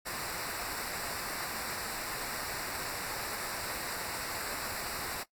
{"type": "noise with comb filter", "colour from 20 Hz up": "pink", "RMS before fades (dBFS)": -38, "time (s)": [0.05, 5.24], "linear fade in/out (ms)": 20, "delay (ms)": 0.31, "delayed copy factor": -0.75, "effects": ["noise-tail reverb RT60 0.1 s tail -18 dB re dry", "AAC 64 kbps"]}